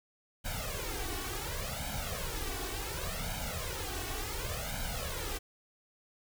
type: noise with flanger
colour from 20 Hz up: pink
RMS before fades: -37 dBFS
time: 0.44-5.39 s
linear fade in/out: 20 ms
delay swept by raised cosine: 1.3 to 2.7 ms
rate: 0.69 Hz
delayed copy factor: +0.9
effects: none